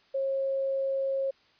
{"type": "tone", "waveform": "sine", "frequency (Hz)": 541, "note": "C#5", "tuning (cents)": -42, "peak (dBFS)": -26, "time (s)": [0.14, 1.31], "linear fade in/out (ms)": 10, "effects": ["white hiss -63 dBFS RMS until 1.59 s", "resampled to 11025 Hz"]}